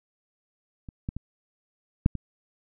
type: clicks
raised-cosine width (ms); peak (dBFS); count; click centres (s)
5; -27 / -17 / -21 / -6 / -19; 5; 0.888 / 1.089 / 1.166 / 2.061 / 2.153
effects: none